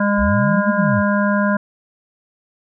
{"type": "harmonic tone", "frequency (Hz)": 203.5, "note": "G#3", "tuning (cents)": -35, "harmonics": [1, 3, 5, 7, 8], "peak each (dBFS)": [-16, -21, -23, -24, -25], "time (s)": [0, 1.57], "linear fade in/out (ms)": 5}
{"type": "linear two-way sweep", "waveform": "sine", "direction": "up then down", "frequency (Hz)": [46.29, 223.8, 82.9], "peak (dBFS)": -18, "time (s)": [0.17, 1.03], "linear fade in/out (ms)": 50, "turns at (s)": 0.7}
{"effects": []}